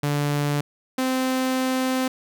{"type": "tone pair in turn", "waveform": "sawtooth", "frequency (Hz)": [145.4, 259.1], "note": ["D3", "C4"], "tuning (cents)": [-17, -17], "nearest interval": "minor seventh", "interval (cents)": 1000, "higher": "second", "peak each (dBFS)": -17, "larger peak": "neither", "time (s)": [[0.03, 0.61], [0.98, 2.08]], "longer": "second", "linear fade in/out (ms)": 5, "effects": []}